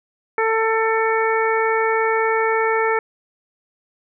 harmonic tone, 445.8 Hz, A4, 23 cents sharp, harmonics 1 / 2 / 3 / 4 / 5, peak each -19 / -22 / -24 / -25 / -26 dBFS, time 0.38-2.99 s, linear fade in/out 2 ms, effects none

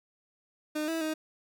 30% pulse tone with pitch steps, 305.1 / 326.1 / 312.8 Hz, D#4 / E4 / D#4, -34 / -19 / +9 cents, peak -27 dBFS, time 0.75-1.14 s, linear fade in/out 10 ms, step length 130 ms, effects none

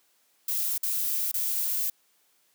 violet noise with dropouts, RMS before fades -28 dBFS, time 0.48-1.9 s, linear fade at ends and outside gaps 5 ms, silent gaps 0.78-0.83 / 1.316-1.34 s, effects white hiss -67 dBFS RMS until 2.54 s + high-pass 200 Hz 12 dB/octave

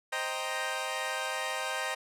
15% pulse chord, C minor seventh, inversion none, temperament equal, 523.3 / 622.3 / 784 / 932.3 Hz, C5 / Eb5 / G5 / Bb5, 0 / 0 / 0 / 0 cents, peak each -31 dBFS, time 0.12-1.95 s, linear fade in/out 10 ms, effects low-pass 11000 Hz 12 dB/octave

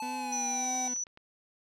square tone with pitch glide, 867 to 763.5 Hz, A5 to G5, -26 to -46 cents, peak -35 dBFS, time 0-0.88 s, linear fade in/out 2 ms, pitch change -220 cents, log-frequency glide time 0.1-0.71 s
40% pulse tone with vibrato, 248.9 Hz, B3, 14 cents sharp, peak -38 dBFS, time 0.02-0.94 s, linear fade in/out 5 ms, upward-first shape triangle, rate 1.7 Hz, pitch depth 52 cents each way
sine tone, 5940 Hz, F#8, 6 cents sharp, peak -31 dBFS, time 0.32-1.04 s, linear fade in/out 5 ms
click train, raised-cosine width 0.3 ms, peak -36 dBFS, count 7, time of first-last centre 0.54-1.174 s, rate 9.46 Hz
effects low-pass 11000 Hz 12 dB/octave

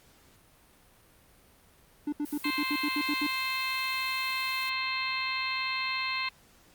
triangle tone bursts, 294.5 Hz, D4, 5 cents sharp, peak -26 dBFS, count 10, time 2.07-3.268 s, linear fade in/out 5 ms, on 55 ms, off 72 ms
blue noise, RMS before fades -45 dBFS, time 2.25-4.7 s, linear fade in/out 10 ms
harmonic tone, 523.3 Hz, C5, in tune, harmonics 2 / 3 / 4 / 5 / 6 / 7 / 8, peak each -35 / -44 / -34 / -35 / -43 / -43 / -36 dBFS, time 2.44-6.29 s, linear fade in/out 5 ms
effects pink hiss -60 dBFS RMS until 6.74 s + Opus 48 kbps

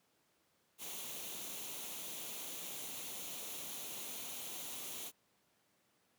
white noise with comb filter, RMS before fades -45 dBFS, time 0.78-5.12 s, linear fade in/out 50 ms, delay 0.3 ms, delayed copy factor +0.55, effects pink hiss -75 dBFS RMS until 6.18 s + high-pass 150 Hz 12 dB/octave

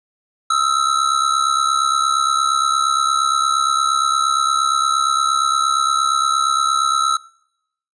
square ring-modulated tone, 1310 Hz, E6, 11 cents flat, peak -12 dBFS, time 0.5-7.17 s, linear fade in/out 5 ms, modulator 34.3 Hz, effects noise-tail reverb RT60 0.8 s tail -25 dB re dry + resampled to 22050 Hz

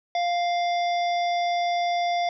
harmonic tone, 698.5 Hz, F5, in tune, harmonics 1 / 3 / 5 / 7 / 8, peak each -22 / -33 / -36 / -41 / -44 dBFS, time 0.15-2.29 s, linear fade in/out 2 ms, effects none

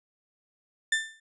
35% pulse tone with exponential decay, 1781 Hz, A6, 21 cents sharp, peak -18 dBFS, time 0.92-1.2 s, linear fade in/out 5 ms, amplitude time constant 60 ms, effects resampled to 24000 Hz

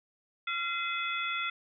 harmonic tone with a mistuned harmonic, 686 Hz, F5, 31 cents flat, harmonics 2 / 3 / 4 / 5, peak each -34 / -36 / -37 / -38 dBFS, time 0.47-1.5 s, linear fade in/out 5 ms, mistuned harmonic 4, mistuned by -130 cents, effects none

